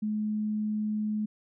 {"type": "tone", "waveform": "sine", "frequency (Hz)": 212.9, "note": "G#3", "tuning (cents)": 43, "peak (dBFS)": -27, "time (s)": [0.02, 1.26], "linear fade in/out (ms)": 10, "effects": []}